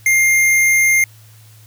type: tone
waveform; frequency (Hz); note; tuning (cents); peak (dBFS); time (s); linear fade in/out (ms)
square; 2113; C7; +16; -11; 0.06-1.04; 2
effects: added 109 Hz sine -42 dBFS peak until 1.66 s + white hiss -49 dBFS RMS until 1.66 s